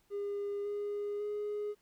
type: tone with pitch steps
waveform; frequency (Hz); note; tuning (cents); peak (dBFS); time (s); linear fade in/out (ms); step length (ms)
triangle; 405.4 / 410.8 / 416.3; G#4 / G#4 / G#4; -42 / -19 / +4; -31; 0.1-1.75; 50; 550
effects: tanh soft clip ceiling -30 dBFS + pink hiss -72 dBFS RMS until 1.81 s